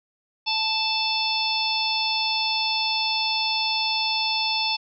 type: harmonic tone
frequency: 880 Hz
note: A5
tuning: in tune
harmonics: 1 / 3 / 4 / 5 / 6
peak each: -28 / -28 / -28 / -28 / -28 dBFS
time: 0.46-4.77 s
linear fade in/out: 20 ms
effects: none